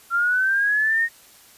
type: linear sweep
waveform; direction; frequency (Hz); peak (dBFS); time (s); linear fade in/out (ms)
sine; up; 1364 to 1864.7; -17; 0.1-1.09; 50
effects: white hiss -50 dBFS RMS until 1.57 s + resampled to 32000 Hz